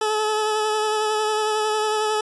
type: tone with vibrato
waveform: 20% pulse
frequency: 429.3 Hz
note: A4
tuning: 43 cents flat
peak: -15 dBFS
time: 0.01-2.21 s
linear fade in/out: 5 ms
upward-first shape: sine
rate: 11 Hz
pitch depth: 20 cents each way
effects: resampled to 24000 Hz